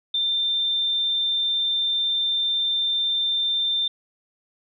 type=tone; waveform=sine; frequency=3582 Hz; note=A7; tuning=30 cents sharp; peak=-20 dBFS; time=0.14-3.88 s; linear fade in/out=5 ms; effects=none